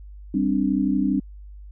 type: chord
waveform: sine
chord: G suspended fourth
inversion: none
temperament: equal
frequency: 196 / 261.6 / 293.7 Hz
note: G3 / C4 / D4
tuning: 0 / 0 / 0 cents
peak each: -23 dBFS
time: 0.34-1.2 s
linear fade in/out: 5 ms
effects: added 50 Hz sine -38 dBFS peak until 1.71 s